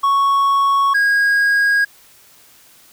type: tone pair in turn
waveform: triangle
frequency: 1109 / 1638.3 Hz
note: C#6 / G#6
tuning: 0 / -24 cents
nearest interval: perfect fifth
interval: 676 cents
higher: second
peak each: -10 dBFS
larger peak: neither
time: 0.03-0.94 / 0.94-1.85 s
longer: neither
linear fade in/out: 10 ms
effects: white hiss -48 dBFS RMS until 2.92 s